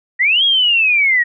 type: linear two-way sweep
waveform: sine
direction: up then down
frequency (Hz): 1864.7 to 3322 to 1864.7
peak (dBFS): -10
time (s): 0.19-1.24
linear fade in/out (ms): 20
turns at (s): 0.44
effects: none

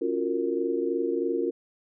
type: chord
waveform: sine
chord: Gb major seventh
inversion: second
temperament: just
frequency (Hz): 277.5 / 346.9 / 370 / 462.5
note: Db4 / F4 / Gb4 / Bb4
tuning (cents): +2 / -12 / 0 / -14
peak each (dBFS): -32 / -28 / -32 / -29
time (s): 0.01-1.51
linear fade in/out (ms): 10
effects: none

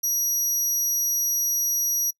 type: tone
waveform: 30% pulse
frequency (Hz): 5780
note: F#8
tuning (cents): -41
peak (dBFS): -17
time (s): 0.03-2.11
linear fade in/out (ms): 10
effects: noise-tail reverb RT60 0.1 s tail -25 dB re dry

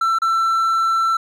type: tone with dropouts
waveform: triangle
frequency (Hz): 1339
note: E6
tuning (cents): +27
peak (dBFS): -13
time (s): 0.01-1.17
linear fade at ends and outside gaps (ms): 5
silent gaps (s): 0.187-0.218
effects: none

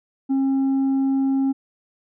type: tone with tanh clipping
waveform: sine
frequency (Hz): 269.7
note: C#4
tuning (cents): -47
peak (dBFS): -18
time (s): 0.29-1.53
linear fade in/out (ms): 20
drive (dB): 3
effects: none

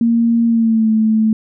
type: tone with pitch glide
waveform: sine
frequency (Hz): 232.1 to 219.1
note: A#3 to A3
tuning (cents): -7 to -7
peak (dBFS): -10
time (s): 0.01-1.33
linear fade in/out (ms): 2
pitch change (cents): -100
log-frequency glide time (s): 0.46-0.9
effects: none

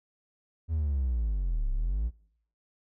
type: linear two-way sweep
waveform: triangle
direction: down then up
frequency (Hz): 82.8 to 32 to 60.5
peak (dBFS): -23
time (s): 0.68-2.11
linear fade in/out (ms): 50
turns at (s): 1.71
effects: noise-tail reverb RT60 0.7 s tail -24 dB re dry + tanh soft clip ceiling -19 dBFS

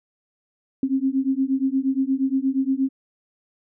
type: beating tone pair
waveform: sine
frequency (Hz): 263.1 / 271.6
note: C4 / C#4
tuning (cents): +10 / -35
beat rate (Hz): 8.5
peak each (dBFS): -22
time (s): 0.83-2.89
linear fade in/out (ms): 2
effects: none

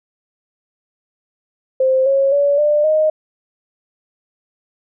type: tone with pitch steps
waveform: sine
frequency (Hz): 523.3 / 546.2 / 570 / 594.9 / 620.9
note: C5 / C#5 / C#5 / D5 / D#5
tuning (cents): 0 / -26 / +48 / +22 / -4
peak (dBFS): -11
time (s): 1.8-3.1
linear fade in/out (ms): 5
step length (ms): 260
effects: none

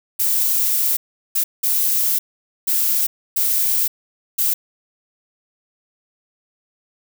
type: noise bursts at uneven times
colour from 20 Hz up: violet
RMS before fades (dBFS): -18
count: 6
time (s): 0.19-0.97 / 1.35-1.44 / 1.63-2.19 / 2.67-3.07 / 3.36-3.88 / 4.38-4.54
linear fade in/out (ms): 10
effects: none

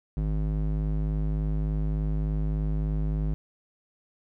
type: tone with band-pass filter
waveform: square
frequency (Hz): 51.7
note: G#1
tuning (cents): -7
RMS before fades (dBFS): -27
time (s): 0.17-3.34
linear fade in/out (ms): 0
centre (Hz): 120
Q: 1.2
effects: none

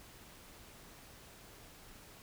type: silence
effects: pink hiss -56 dBFS RMS until 2.22 s

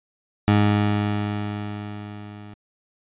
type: tone with level ramp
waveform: 20% pulse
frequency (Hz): 103.83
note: G#2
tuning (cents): 0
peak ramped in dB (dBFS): -9 to -34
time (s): 0.48-2.54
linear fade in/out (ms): 0
effects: resampled to 8000 Hz

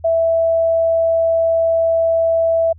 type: tone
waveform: sine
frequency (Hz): 659.3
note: E5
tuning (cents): 0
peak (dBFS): -12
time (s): 0.04-2.73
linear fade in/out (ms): 10
effects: added 82 Hz sine -38 dBFS peak until 2.78 s

